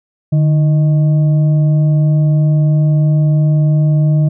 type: tone with frequency modulation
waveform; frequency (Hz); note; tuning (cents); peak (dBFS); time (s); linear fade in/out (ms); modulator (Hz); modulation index
sine; 150.5; D3; +43; -8; 0.32-4.29; 10; 474; 0.24
effects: none